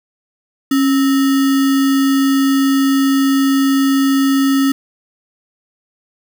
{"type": "tone with sample-and-hold", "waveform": "sine", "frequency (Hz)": 272.7, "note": "C#4", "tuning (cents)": -28, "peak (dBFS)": -10, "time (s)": [0.71, 4.72], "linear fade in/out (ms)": 5, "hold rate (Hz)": 1575, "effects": []}